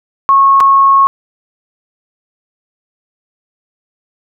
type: tone with dropouts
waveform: sine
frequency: 1095 Hz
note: C#6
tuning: 22 cents flat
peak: -4 dBFS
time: 0.29-1.07 s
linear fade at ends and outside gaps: 0 ms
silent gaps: 0.603-0.607 s
effects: none